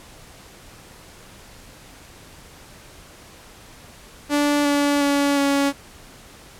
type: tone with pitch steps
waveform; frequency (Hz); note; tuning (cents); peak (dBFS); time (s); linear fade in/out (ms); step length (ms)
sawtooth; 291 / 287.3 / 283.7 / 280.1; D4 / D4 / C#4 / C#4; -16 / -38 / +40 / +18; -13; 4.29-5.73; 50; 360
effects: pink hiss -45 dBFS RMS until 6.59 s + low-pass 12000 Hz 12 dB/octave